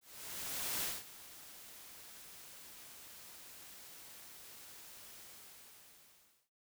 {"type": "noise with ADSR envelope", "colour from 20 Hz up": "white", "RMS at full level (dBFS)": -37, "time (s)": [0.01, 6.5], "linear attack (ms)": 820, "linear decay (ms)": 200, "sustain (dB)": -17, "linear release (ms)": 1300, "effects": []}